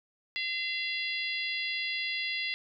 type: harmonic tone with a mistuned harmonic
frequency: 684 Hz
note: F5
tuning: 36 cents flat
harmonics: 3 / 4 / 5 / 6 / 7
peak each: -34 / -36 / -38 / -40 / -41 dBFS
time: 0.36-2.54 s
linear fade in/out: 0 ms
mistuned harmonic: 5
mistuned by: -18 cents
effects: none